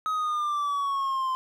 triangle exponential sweep, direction down, 1273 to 1034 Hz, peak -23 dBFS, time 0.06-1.35 s, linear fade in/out 0 ms, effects none

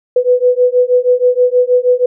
sine beating tone pair, 493.7 / 500 Hz, B4 / B4, -1 / +21 cents, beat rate 6.3 Hz, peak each -11 dBFS, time 0.16-2.06 s, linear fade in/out 5 ms, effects none

